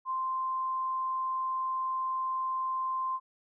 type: tone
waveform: sine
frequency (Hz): 1044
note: C6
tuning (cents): -4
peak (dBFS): -29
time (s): 0.05-3.2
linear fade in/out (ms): 50
effects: none